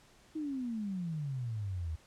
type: exponential sweep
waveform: sine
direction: down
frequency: 319.7 to 76.6 Hz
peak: -34 dBFS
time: 0.35-1.96 s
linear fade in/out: 10 ms
effects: pink hiss -62 dBFS RMS until 2.06 s + low-pass 9000 Hz 12 dB/octave